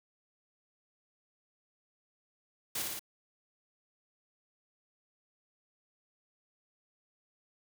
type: noise with echo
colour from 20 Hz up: white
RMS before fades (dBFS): -35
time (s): 2.75-2.82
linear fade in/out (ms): 5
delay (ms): 58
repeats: 3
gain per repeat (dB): -2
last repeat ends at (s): 2.994
effects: none